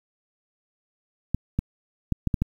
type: clicks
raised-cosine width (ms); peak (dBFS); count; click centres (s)
5; -10; 6; 1.346 / 1.59 / 2.123 / 2.273 / 2.342 / 2.42
effects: 8-bit